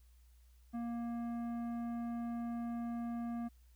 triangle tone with tanh clipping, 235.1 Hz, A#3, 15 cents sharp, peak -39 dBFS, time 0.73-3.49 s, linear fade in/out 20 ms, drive 16 dB, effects added 60 Hz sine -60 dBFS peak until 3.75 s + white hiss -75 dBFS RMS until 3.75 s

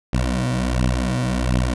15% pulse beating tone pair, 61.74 / 63.14 Hz, B1 / B1, 0 / +39 cents, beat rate 1.4 Hz, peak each -15 dBFS, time 0.13-1.74 s, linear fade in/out 5 ms, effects resampled to 24000 Hz

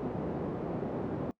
pink band-pass noise, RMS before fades -35 dBFS, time 0-1.31 s, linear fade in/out 0 ms, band 170 to 520 Hz, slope 12 dB/octave, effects noise-tail reverb RT60 0.1 s tail -21 dB re dry

